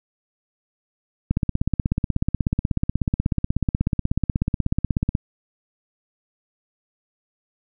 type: click train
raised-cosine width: 5 ms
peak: -7 dBFS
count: 64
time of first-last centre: 1.31-5.151 s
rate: 16.4 Hz
effects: none